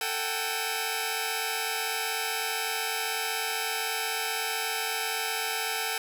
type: tone cluster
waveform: 10% pulse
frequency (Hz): 444.6 / 753 / 797 / 2575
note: A4 / F#5 / G5 / E7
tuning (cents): +18 / +30 / +28 / -41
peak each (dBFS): -26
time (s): 0.01-5.98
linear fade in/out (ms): 2
effects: none